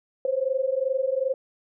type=tone pair together; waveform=sine; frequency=516.4 / 539 Hz; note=C5 / C#5; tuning=-23 / -49 cents; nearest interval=minor second; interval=74 cents; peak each=-25 dBFS; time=0.25-1.34 s; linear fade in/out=2 ms; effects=none